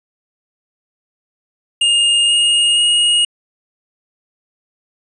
square tone with pitch steps, 2832 / 2852 / 2872 Hz, F7 / F7 / F7, +23 / +36 / +48 cents, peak -11 dBFS, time 1.81-3.25 s, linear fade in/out 5 ms, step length 480 ms, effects resampled to 24000 Hz

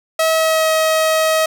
sawtooth tone with pitch glide, 643 to 635.2 Hz, E5 to D#5, -43 to +36 cents, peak -9 dBFS, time 0.19-1.46 s, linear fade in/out 5 ms, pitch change -21 cents, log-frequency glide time 0.33-0.7 s, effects none

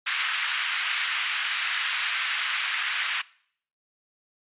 white band-pass noise, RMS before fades -28 dBFS, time 0.06-3.22 s, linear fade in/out 10 ms, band 1300 to 3200 Hz, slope 24 dB/octave, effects noise-tail reverb RT60 0.6 s tail -22 dB re dry + resampled to 8000 Hz

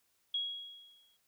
sine tone with exponential decay, 3313 Hz, G#7, 5 cents flat, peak -30 dBFS, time 0.34-1.17 s, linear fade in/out 5 ms, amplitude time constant 180 ms, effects white hiss -75 dBFS RMS until 1.27 s

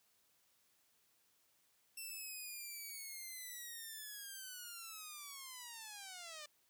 5% pulse linear sweep, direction down, 2694 to 587.3 Hz, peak -37 dBFS, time 1.97-6.46 s, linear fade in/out 5 ms, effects white hiss -75 dBFS RMS until 6.69 s + high-pass 60 Hz 12 dB/octave

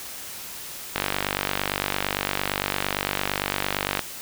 click train, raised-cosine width 0.3 ms, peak -6 dBFS, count 149, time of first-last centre 0.96-3.993 s, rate 48.8 Hz, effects white hiss -37 dBFS RMS until 4.21 s

